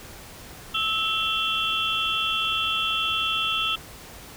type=tone cluster; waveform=sine; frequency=1309 / 2716 / 3114 / 3375 Hz; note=E6 / F7 / G7 / G#7; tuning=-13 / -49 / -12 / +27 cents; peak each=-28 dBFS; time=0.74-3.76 s; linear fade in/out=10 ms; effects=pink hiss -43 dBFS RMS until 4.36 s